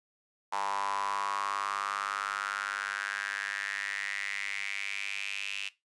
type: tone with high-pass filter sweep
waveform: sawtooth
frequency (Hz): 99.8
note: G2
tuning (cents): +32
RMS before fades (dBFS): -35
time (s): 0.52-5.69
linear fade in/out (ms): 10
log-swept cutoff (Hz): 910 to 2700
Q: 6
effects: noise-tail reverb RT60 0.2 s tail -17 dB re dry + resampled to 22050 Hz